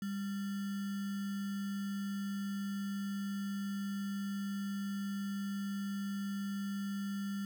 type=tone with sample-and-hold; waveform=sine; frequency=199.2 Hz; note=G3; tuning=28 cents sharp; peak=-35 dBFS; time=0.02-7.45 s; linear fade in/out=2 ms; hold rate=1575 Hz; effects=none